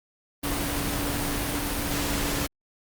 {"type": "tone in noise", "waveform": "sine", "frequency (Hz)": 287.4, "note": "D4", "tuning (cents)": -37, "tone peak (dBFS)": -32, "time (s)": [0.43, 2.47], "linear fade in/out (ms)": 10, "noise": "pink", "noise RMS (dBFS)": -28, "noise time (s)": [0.43, 2.47], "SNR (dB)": -7, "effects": ["Opus 32 kbps"]}